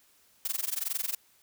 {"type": "noise with amplitude modulation", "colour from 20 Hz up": "blue", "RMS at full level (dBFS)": -29, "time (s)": [0.45, 1.15], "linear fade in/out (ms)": 2, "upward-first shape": "sine", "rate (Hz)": 22.1, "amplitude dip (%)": 95, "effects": ["white hiss -64 dBFS RMS until 1.42 s"]}